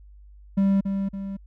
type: tone with echo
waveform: triangle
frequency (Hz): 196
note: G3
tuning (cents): 0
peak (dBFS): -15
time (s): 0.57-0.81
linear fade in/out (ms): 10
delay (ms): 280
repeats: 2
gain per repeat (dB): -6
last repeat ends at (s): 1.37
effects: added 50 Hz sine -45 dBFS peak until 1.46 s